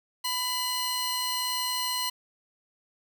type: tone cluster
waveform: sawtooth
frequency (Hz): 1000 / 2939 / 4163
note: B5 / F#7 / C8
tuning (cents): +21 / -12 / -10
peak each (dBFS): -28 / -31 / -28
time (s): 0.24-2.1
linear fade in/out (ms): 10
effects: none